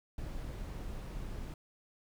brown noise, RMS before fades -41 dBFS, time 0.18-1.54 s, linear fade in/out 2 ms, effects none

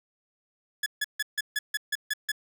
sawtooth tone bursts, 1704 Hz, G#6, 44 cents sharp, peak -22 dBFS, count 9, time 0.83-2.318 s, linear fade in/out 5 ms, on 32 ms, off 150 ms, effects none

